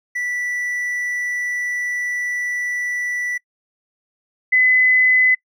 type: tone pair in turn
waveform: triangle / sine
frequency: 1965 / 2016 Hz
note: B6 / B6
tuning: -9 / +35 cents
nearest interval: unison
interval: 44 cents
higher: second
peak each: -19 / -11 dBFS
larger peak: second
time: 0.15-3.38 / 4.52-5.35 s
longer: first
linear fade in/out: 10 ms
effects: noise-tail reverb RT60 0.1 s tail -24 dB re dry